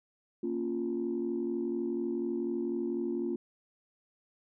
sine chord, Bb minor, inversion none, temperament equal, 233.1 / 277.2 / 349.2 Hz, Bb3 / Db4 / F4, 0 / 0 / 0 cents, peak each -35 / -36 / -32 dBFS, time 0.43-3.36 s, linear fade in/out 5 ms, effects tanh soft clip ceiling -23 dBFS

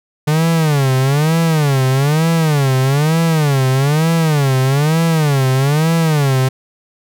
45% pulse tone with vibrato, 147 Hz, D3, 2 cents sharp, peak -11 dBFS, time 0.27-6.49 s, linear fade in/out 10 ms, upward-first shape sine, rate 1.1 Hz, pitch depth 210 cents each way, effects none

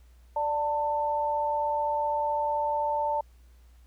sine tone pair together, 587.3 / 892.1 Hz, D5 / A5, 0 / +24 cents, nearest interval perfect fifth, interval 724 cents, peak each -30 / -26 dBFS, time 0.36-3.21 s, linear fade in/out 5 ms, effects added 60 Hz sine -52 dBFS peak until 3.86 s + pink hiss -67 dBFS RMS until 3.86 s

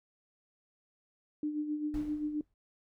sine tone with tremolo, 300 Hz, D4, 37 cents sharp, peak -29 dBFS, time 1.43-2.41 s, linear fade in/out 2 ms, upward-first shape sine, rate 7.6 Hz, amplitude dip 55%
brown noise with exponential decay, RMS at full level -39 dBFS, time 1.94-2.54 s, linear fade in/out 1 ms, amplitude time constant 130 ms
effects noise-tail reverb RT60 0.1 s tail -21 dB re dry

